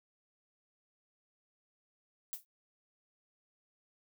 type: noise with exponential decay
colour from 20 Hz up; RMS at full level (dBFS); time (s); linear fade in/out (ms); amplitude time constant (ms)
violet; -36; 2.33-2.45; 0; 25
effects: noise-tail reverb RT60 0.1 s tail -26 dB re dry